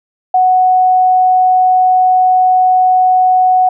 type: tone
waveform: sine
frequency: 740 Hz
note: F#5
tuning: in tune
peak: -6 dBFS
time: 0.34-3.69 s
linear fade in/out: 5 ms
effects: none